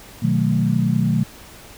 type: chord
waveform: sine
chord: B dominant seventh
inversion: none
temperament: equal with one note detuned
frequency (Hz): 124.55 / 155.56 / 185 / 220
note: B2 / D#3 / F#3 / A3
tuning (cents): +15 / 0 / 0 / 0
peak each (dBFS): -21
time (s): 0.22-1.24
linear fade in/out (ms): 10
effects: pink hiss -42 dBFS RMS until 1.77 s